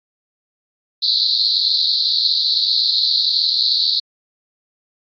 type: band-pass noise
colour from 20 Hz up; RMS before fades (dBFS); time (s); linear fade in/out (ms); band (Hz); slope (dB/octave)
white; -17; 1.02-4; 10; 3900 to 4500; 96
effects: AAC 64 kbps